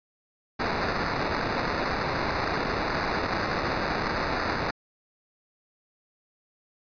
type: noise with sample-and-hold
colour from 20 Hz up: blue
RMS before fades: -28 dBFS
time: 0.59-4.71 s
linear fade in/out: 10 ms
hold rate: 3150 Hz
effects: resampled to 11025 Hz